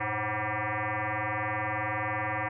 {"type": "tone with frequency modulation", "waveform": "sine", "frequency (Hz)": 523.3, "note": "C5", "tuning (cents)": 0, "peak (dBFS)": -28, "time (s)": [0, 2.49], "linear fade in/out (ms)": 10, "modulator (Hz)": 213, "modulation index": 7.8, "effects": []}